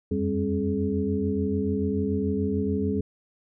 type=tone cluster; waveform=sine; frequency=86.1 / 93 / 199.1 / 269.8 / 424.1 Hz; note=F2 / F#2 / G3 / C#4 / G#4; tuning=-24 / +9 / +27 / -47 / +36 cents; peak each=-34 / -32 / -27 / -29 / -29 dBFS; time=0.11-3.01 s; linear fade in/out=5 ms; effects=none